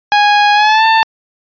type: tone with pitch glide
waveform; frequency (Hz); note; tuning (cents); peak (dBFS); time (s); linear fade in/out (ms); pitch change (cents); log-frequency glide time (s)
sawtooth; 827 to 891.5; G#5 to A5; -8 to +22; -3; 0.12-1.03; 0; +130; 0.54-0.85
effects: resampled to 11025 Hz